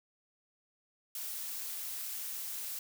blue noise, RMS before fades -40 dBFS, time 1.15-2.79 s, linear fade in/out 2 ms, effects none

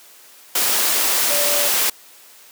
sine tone in noise, 581 Hz, D5, 19 cents flat, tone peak -24 dBFS, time 1.3-1.68 s, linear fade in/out 5 ms, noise white, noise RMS -18 dBFS, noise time 0.55-1.9 s, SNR -9 dB, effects white hiss -46 dBFS RMS until 2.51 s + high-pass 300 Hz 12 dB/octave

